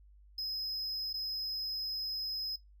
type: tone with dropouts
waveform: triangle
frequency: 5090 Hz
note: D#8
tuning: 39 cents sharp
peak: -33 dBFS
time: 0.38-2.56 s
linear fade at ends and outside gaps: 5 ms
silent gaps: 1.13-1.14 s
effects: noise-tail reverb RT60 0.2 s tail -22 dB re dry + added 50 Hz sine -56 dBFS peak until 2.8 s